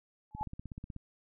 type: tone with exponential growth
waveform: sine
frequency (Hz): 854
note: G#5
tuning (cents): +48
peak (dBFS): -28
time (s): 0.31-0.43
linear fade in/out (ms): 0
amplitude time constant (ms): 25
type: click train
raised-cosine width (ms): 5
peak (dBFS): -30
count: 11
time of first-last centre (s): 0.35-0.963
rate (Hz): 16.3
effects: none